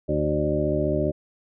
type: harmonic tone with a mistuned harmonic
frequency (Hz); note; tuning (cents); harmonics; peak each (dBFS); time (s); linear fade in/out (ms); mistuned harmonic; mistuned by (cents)
74.9; D2; +35; 1 / 2 / 3 / 4 / 5 / 7 / 8; -30 / -28 / -32 / -28 / -27 / -33 / -26; 0.08-1.12; 20; 7; +30
effects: none